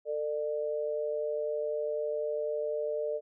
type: tone pair together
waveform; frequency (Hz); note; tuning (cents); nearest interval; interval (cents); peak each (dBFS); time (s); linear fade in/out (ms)
sine; 448 / 598; A4 / D5; +31 / +31; perfect fourth; 500; -33 / -32; 0.05-3.21; 50
effects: none